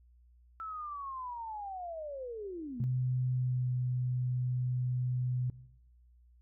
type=linear sweep; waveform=sine; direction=down; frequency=1329 to 207.7 Hz; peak=-38 dBFS; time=0.6-2.84 s; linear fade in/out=0 ms
type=tone with pitch glide; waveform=sine; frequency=126.9 to 125.44 Hz; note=B2 to B2; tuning=+47 to +27 cents; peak=-29 dBFS; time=2.8-5.5 s; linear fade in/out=2 ms; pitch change=-20 cents; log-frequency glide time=3.31-3.69 s
effects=noise-tail reverb RT60 0.9 s tail -19 dB re dry + added 60 Hz sine -59 dBFS peak until 6.41 s